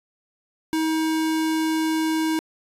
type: tone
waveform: square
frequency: 317.9 Hz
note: D#4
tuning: 37 cents sharp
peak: -21 dBFS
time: 0.73-2.39 s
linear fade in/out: 0 ms
effects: resampled to 32000 Hz